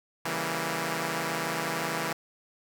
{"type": "chord", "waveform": "5% pulse", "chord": "C# diminished seventh", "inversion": "none", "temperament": "equal", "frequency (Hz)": [138.59, 164.81, 196, 233.1], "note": ["C#3", "E3", "G3", "Bb3"], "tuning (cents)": [0, 0, 0, 0], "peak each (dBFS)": [-26, -20, -26, -24], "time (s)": [0.25, 2.13], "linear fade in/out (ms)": 5, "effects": []}